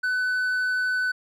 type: tone with hard clipping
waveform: sine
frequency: 1502 Hz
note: F#6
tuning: 26 cents sharp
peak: -23 dBFS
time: 0.03-1.12 s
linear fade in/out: 10 ms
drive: 3 dB
effects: none